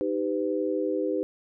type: chord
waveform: sine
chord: Eb augmented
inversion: none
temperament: equal with one note detuned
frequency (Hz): 311.1 / 392 / 503.7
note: Eb4 / G4 / B4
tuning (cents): 0 / 0 / +34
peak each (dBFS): -29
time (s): 0.01-1.23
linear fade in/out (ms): 0
effects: none